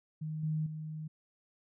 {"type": "tone with level steps", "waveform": "sine", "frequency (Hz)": 155.56, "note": "D#3", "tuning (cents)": 0, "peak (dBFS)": [-35, -30, -38], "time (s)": [0.21, 1.08], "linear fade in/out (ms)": 10, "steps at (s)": [0.43, 0.66], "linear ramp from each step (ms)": 5, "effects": []}